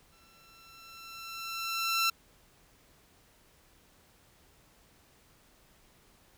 15% pulse tone with exponential growth, 1345 Hz, E6, 34 cents sharp, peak -18 dBFS, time 0.12-2.1 s, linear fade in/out 5 ms, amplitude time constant 430 ms, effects pink hiss -63 dBFS RMS until 6.37 s

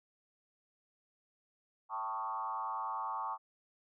sine tone with frequency modulation, 1000 Hz, B5, 21 cents sharp, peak -35 dBFS, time 1.89-3.38 s, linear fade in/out 50 ms, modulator 110 Hz, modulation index 1.9, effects none

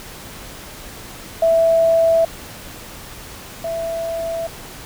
sine tone pair in turn, 659.3 / 663.1 Hz, E5 / E5, 0 / +10 cents, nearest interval unison, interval 10 cents, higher second, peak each -11 / -21 dBFS, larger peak first, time 1.42-2.25 / 3.64-4.47 s, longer neither, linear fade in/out 5 ms, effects pink hiss -36 dBFS RMS until 4.85 s

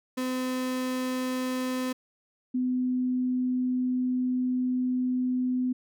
35% pulse / sine tone pair in turn, 255.6 / 252.5 Hz, C4 / B3, -40 / +39 cents, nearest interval unison, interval 21 cents, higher first, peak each -26 / -24 dBFS, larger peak second, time 0.17-1.93 / 2.54-5.73 s, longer second, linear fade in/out 10 ms, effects none

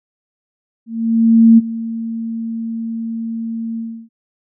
sine tone with ADSR envelope, 227.4 Hz, A#3, 43 cents flat, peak -3 dBFS, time 0.86-4.09 s, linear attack 720 ms, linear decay 24 ms, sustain -17 dB, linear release 310 ms, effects none

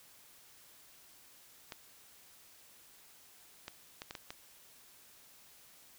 clicks, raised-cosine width 0.2 ms, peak -25 dBFS, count 6, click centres 1.722 / 3.681 / 4.019 / 4.109 / 4.152 / 4.305 s, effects white hiss -60 dBFS RMS until 5.98 s

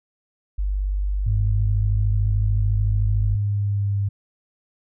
sine tone, 49 Hz, G1, in tune, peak -20 dBFS, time 0.58-3.36 s, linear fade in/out 10 ms
sine tone with pitch glide, 102.6 to 100.2 Hz, G#2 to G2, -21 to +38 cents, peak -19 dBFS, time 1.26-4.09 s, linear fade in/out 10 ms, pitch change -41 cents, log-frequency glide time 3.35-3.97 s
effects none

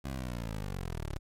15% pulse linear sweep, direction down, 69.3 to 33.2 Hz, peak -29 dBFS, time 0.04-1.19 s, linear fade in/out 10 ms, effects MP3 64 kbps

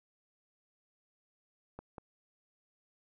clicks, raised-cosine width 1 ms, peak -30 dBFS, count 2, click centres 1.79 / 1.982 s, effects none

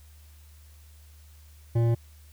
triangle tone with hard clipping, 116.54 Hz, A#2, in tune, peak -22 dBFS, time 1.75-1.95 s, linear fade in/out 10 ms, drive 15 dB, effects added 75 Hz sine -49 dBFS peak until 2.32 s + white hiss -60 dBFS RMS until 2.32 s

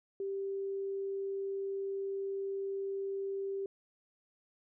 sine tone, 392 Hz, G4, in tune, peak -34 dBFS, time 0.2-3.66 s, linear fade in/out 2 ms, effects none

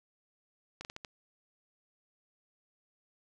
slowing click train, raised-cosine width 0.2 ms, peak -25 dBFS, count 5, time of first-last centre 0.81-1.048 s, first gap 39 ms, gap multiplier 1.29, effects none

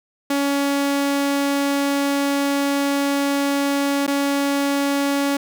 sawtooth tone with dropouts, 280.9 Hz, C#4, 23 cents sharp, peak -14 dBFS, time 0.3-5.37 s, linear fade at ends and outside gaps 5 ms, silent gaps 4.066-4.077 s, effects none

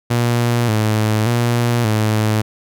sawtooth tone with vibrato, 113.7 Hz, A#2, 43 cents flat, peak -10 dBFS, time 0.1-2.42 s, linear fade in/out 10 ms, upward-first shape square, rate 0.86 Hz, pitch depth 83 cents each way, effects none

